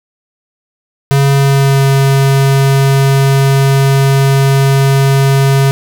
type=tone with pitch glide; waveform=square; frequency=138.59 to 136.68 Hz; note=C#3 to C#3; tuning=0 to -24 cents; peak=-7 dBFS; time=1.11-5.71 s; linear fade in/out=0 ms; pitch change=-24 cents; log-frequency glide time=1.33-1.85 s; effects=none